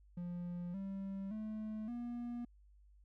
triangle tone with pitch steps, 175.5 / 194.73 / 216.1 / 239.7 Hz, F3 / G3 / A3 / A#3, +9 / -11 / -31 / +48 cents, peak -38 dBFS, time 0.17-2.45 s, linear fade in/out 5 ms, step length 570 ms, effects added 50 Hz sine -61 dBFS peak until 3.04 s

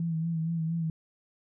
sine tone with vibrato, 164 Hz, E3, 9 cents flat, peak -27 dBFS, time 0-0.9 s, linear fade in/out 2 ms, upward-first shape sine, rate 4.3 Hz, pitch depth 43 cents each way, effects none

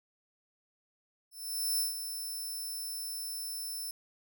5% pulse tone with ADSR envelope, 5300 Hz, E8, 9 cents sharp, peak -22 dBFS, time 1.31-3.91 s, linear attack 480 ms, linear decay 140 ms, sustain -9 dB, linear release 3 ms, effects none

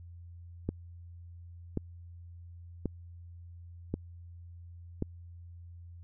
click train, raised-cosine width 3 ms, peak -18 dBFS, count 5, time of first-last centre 0.69-5.024 s, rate 0.923 Hz, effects added 86 Hz sine -46 dBFS peak until 6.03 s

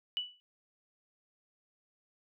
sine tone with exponential decay, 2960 Hz, F#7, in tune, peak -28 dBFS, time 0.17-0.4 s, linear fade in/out 0 ms, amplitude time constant 48 ms, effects none

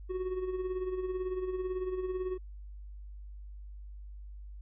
triangle tone with tremolo, 370 Hz, F#4, in tune, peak -28 dBFS, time 0.09-2.38 s, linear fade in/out 20 ms, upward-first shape sine, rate 18 Hz, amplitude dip 55%, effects added 50 Hz sine -43 dBFS peak until 4.61 s + resampled to 8000 Hz

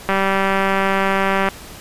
click train, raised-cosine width 0.5 ms, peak -3 dBFS, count 272, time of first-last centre 0.09-1.487 s, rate 194 Hz, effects pink hiss -37 dBFS RMS until 1.8 s + resampled to 32000 Hz

